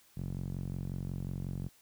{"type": "tone with band-pass filter", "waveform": "sawtooth", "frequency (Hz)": 45.54, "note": "F#1", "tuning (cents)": -27, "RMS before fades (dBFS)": -38, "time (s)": [0.16, 1.69], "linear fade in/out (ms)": 20, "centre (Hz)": 150, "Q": 2, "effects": ["white hiss -64 dBFS RMS until 1.81 s"]}